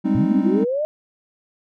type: chord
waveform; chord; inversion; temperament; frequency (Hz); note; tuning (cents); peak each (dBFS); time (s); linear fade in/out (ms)
triangle; Ab major seventh; third; equal; 196 / 207.7 / 261.6 / 311.1; G3 / Ab3 / C4 / Eb4; 0 / 0 / 0 / 0; -20; 0.04-0.65; 20
type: linear sweep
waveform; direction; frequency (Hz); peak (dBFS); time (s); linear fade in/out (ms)
sine; up; 101.6 to 625; -19; 0.15-0.85; 0
effects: none